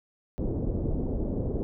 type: low-pass noise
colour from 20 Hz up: pink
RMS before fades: -29 dBFS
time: 0.38-1.63 s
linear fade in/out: 0 ms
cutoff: 500 Hz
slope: 24 dB/octave
effects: none